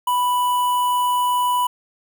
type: tone with notch filter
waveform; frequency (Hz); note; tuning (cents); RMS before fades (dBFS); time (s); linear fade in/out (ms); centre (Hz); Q
square; 987.8; B5; 0; -19; 0.07-1.67; 5; 5100; 0.64
effects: 9-bit